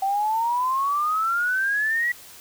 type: exponential sweep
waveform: sine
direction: up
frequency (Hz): 767 to 1957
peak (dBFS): -20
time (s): 0.02-2.12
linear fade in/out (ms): 5
effects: white hiss -45 dBFS RMS until 2.4 s